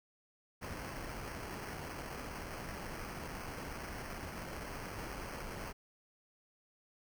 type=noise with sample-and-hold; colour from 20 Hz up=pink; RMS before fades=-44 dBFS; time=0.61-5.73 s; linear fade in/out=20 ms; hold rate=3675 Hz; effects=none